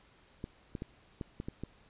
clicks, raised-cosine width 3 ms, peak -25 dBFS, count 7, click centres 0.441 / 0.752 / 0.821 / 1.212 / 1.401 / 1.485 / 1.636 s, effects pink hiss -63 dBFS RMS until 1.89 s + resampled to 8000 Hz

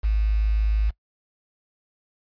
sine tone with quantisation, 53 Hz, G#1, 36 cents sharp, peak -18 dBFS, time 0.03-0.91 s, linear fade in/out 20 ms, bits 7, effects noise-tail reverb RT60 0.1 s tail -21 dB re dry + resampled to 11025 Hz

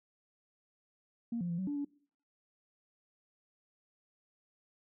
sine tone with pitch steps, 233.5 / 174.7 / 170.2 / 187.9 / 289.5 / 285.7 Hz, A#3 / F3 / F3 / F#3 / D4 / D4, +3 / +1 / -44 / +27 / -25 / -48 cents, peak -32 dBFS, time 1.32-1.848 s, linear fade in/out 5 ms, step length 88 ms, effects noise-tail reverb RT60 0.5 s tail -22 dB re dry + tanh soft clip ceiling -28 dBFS

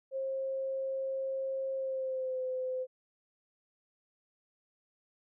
sine tone with pitch glide, 534 to 513.1 Hz, C5 to C5, +35 to -34 cents, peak -32 dBFS, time 0.11-2.87 s, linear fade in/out 50 ms, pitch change -69 cents, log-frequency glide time 1.75-2.41 s, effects none

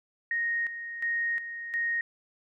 sine tone with tremolo, 1864.7 Hz, A#6, in tune, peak -26 dBFS, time 0.31-2.01 s, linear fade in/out 2 ms, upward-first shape square, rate 1.4 Hz, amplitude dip 65%, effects none

